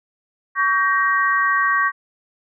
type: chord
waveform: sine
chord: G diminished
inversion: second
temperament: just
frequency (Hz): 1128.9 / 1568 / 1881.6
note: Db6 / G6 / Bb6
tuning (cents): +31 / 0 / +16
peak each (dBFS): -18 / -21 / -20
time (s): 0.55-1.92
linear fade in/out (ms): 50
effects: none